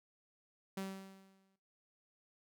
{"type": "tone with exponential decay", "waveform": "sawtooth", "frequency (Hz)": 192.7, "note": "G3", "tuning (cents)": -29, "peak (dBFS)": -34, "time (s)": [0.77, 1.56], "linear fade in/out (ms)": 5, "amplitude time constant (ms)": 170, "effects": ["noise-tail reverb RT60 0.7 s tail -19 dB re dry"]}